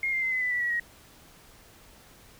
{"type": "tone with pitch steps", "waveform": "sine", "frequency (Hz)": [2137, 2100, 2064, 2029, 1993.9, 1959.6, 1926, 1892.9], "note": ["C7", "C7", "C7", "B6", "B6", "B6", "B6", "A#6"], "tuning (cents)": [36, 6, -24, 46, 16, -14, -44, 26], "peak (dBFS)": -25, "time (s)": [0.03, 0.798], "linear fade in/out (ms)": 2, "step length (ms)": 96, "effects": ["pink hiss -54 dBFS RMS until 2.39 s"]}